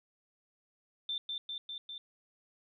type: tone with echo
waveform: sine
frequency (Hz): 3561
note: A7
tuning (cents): +20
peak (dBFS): -33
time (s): 1.09-1.18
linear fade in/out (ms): 2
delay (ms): 200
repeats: 4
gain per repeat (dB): -2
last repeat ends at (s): 1.98
effects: none